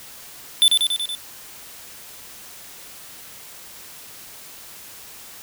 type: tone with echo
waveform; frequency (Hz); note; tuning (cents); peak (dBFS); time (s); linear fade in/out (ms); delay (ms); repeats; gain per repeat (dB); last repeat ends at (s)
square; 3520; A7; 0; -11; 0.62-0.68; 0; 94; 5; -3; 1.15
effects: white hiss -41 dBFS RMS until 5.42 s